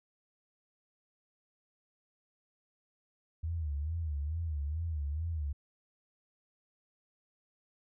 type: tone with vibrato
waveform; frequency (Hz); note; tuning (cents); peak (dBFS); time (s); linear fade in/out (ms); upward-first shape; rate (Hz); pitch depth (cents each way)
sine; 77.4; D#2; -9; -32; 3.43-5.53; 10; sine; 2.3; 150
effects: none